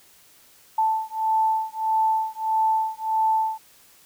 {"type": "beating tone pair", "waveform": "sine", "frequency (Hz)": [880, 881.6], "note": ["A5", "A5"], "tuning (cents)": [0, 3], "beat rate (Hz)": 1.6, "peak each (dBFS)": -23, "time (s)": [0.78, 3.58], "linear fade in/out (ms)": 5, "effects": ["white hiss -54 dBFS RMS until 4.05 s"]}